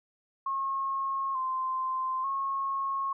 sine tone with pitch steps, 1084 / 1041 / 1090 Hz, C#6 / C6 / C#6, -39 / -9 / -29 cents, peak -28 dBFS, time 0.46-3.13 s, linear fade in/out 5 ms, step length 890 ms, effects none

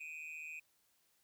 triangle tone with amplitude modulation, 2489 Hz, D#7, in tune, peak -39 dBFS, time 0-0.6 s, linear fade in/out 10 ms, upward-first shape sine, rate 155 Hz, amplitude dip 90%, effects white hiss -75 dBFS RMS until 1.23 s

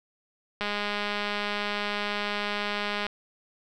click train, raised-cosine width 0.3 ms, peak -14 dBFS, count 507, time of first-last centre 0.61-3.066 s, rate 206 Hz, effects none

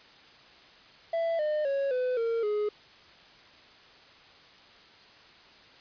triangle tone with pitch steps, 665 / 606.3 / 552.8 / 504 / 459.5 / 418.9 Hz, E5 / D#5 / C#5 / B4 / A#4 / G#4, +15 / -45 / -5 / +35 / -25 / +15 cents, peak -24 dBFS, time 1.13-2.69 s, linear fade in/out 5 ms, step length 260 ms, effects white hiss -54 dBFS RMS until 5.8 s + resampled to 11025 Hz

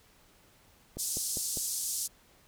click train, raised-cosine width 2 ms, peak -26 dBFS, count 4, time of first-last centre 0.97-1.572 s, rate 4.98 Hz
white band-pass noise, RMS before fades -34 dBFS, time 0.98-2.08 s, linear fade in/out 20 ms, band 5100 to 11000 Hz, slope 24 dB/octave
effects pink hiss -62 dBFS RMS until 2.47 s

